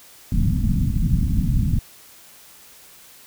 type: low-pass noise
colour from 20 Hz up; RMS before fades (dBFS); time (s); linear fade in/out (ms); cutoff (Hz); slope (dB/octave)
pink; -19; 0.32-1.79; 2; 240; 48
effects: white hiss -47 dBFS RMS until 3.26 s